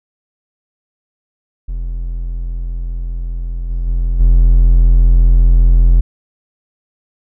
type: tone with level steps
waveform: triangle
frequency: 42.59 Hz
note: F1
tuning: 43 cents flat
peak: -16 / -13 / -10 / -3 dBFS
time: 1.68-6.01 s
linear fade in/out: 10 ms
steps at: 3.69 / 3.86 / 4.19 s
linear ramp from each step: 20 ms
effects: none